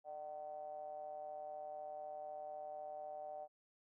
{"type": "ring-modulated tone", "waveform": "triangle", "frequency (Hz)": 78, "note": "D#2", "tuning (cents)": 5, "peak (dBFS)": -40, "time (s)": [0.04, 3.48], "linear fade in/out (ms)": 50, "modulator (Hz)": 680, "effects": []}